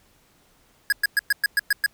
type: tone bursts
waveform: square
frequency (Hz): 1661.2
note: G#6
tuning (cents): 0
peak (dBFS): -17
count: 8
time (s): 0.9-1.862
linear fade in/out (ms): 2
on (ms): 24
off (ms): 110
effects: pink hiss -60 dBFS RMS until 1.93 s